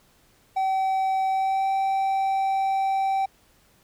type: tone with pitch glide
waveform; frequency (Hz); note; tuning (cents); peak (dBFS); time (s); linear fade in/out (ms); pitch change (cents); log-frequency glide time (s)
triangle; 766 to 775.3; G5 to G5; -40 to -19; -19; 0.56-3.26; 10; +21; 1.29-1.69
effects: pink hiss -60 dBFS RMS until 3.83 s